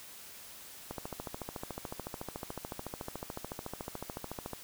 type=click train; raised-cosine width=1 ms; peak=-24 dBFS; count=51; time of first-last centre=0.91-4.533 s; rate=13.8 Hz; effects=white hiss -50 dBFS RMS until 4.63 s